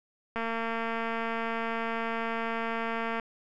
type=click train; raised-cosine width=0.5 ms; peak=-18 dBFS; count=648; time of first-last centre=0.36-3.198 s; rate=228 Hz; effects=none

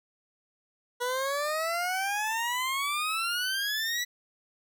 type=exponential sweep; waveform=20% pulse; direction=up; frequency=483.7 to 1975.5 Hz; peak=-23 dBFS; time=1-4.05 s; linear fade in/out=20 ms; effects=none

